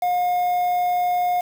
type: tone with quantisation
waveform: triangle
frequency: 716 Hz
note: F5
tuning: 43 cents sharp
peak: -16 dBFS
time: 0.02-1.41 s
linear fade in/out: 5 ms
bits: 6
effects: none